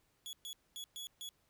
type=tone bursts at uneven times; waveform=sawtooth; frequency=3378 Hz; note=G#7; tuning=29 cents sharp; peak=-40 dBFS; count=5; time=0.26-0.33 / 0.45-0.53 / 0.76-0.84 / 0.96-1.07 / 1.21-1.29 s; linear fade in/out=0 ms; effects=pink hiss -75 dBFS RMS until 1.49 s